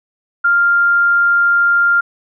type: tone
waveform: sine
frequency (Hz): 1396.9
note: F6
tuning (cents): 0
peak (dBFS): -9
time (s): 0.44-2.01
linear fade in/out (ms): 10
effects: none